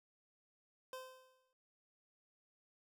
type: tone with exponential decay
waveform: 25% pulse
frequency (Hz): 516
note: C5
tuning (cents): -24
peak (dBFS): -40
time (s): 0.93-1.53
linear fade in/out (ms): 1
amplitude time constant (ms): 130
effects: none